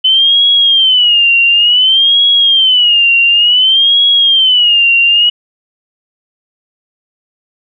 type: tone with vibrato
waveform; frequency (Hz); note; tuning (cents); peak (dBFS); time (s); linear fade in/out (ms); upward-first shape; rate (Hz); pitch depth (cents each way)
sine; 3027; F#7; +39; -5; 0.04-5.3; 10; sine; 0.56; 160
effects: none